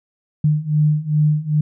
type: beating tone pair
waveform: sine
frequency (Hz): 150 / 152.5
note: D3 / D#3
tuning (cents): +37 / -34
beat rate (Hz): 2.5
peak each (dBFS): -18 / -16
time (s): 0.44-1.61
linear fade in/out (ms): 5
effects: none